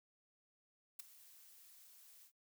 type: noise with ADSR envelope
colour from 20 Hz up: blue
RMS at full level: -43 dBFS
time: 0.99-2.32 s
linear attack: 7 ms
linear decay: 11 ms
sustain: -19 dB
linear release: 76 ms
effects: noise-tail reverb RT60 0.1 s tail -25 dB re dry